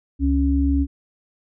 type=tone pair together; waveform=sine; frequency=69.3 / 277.2 Hz; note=C#2 / C#4; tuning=0 / 0 cents; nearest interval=2 octaves; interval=2400 cents; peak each=-18 / -19 dBFS; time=0.19-0.87 s; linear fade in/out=50 ms; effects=none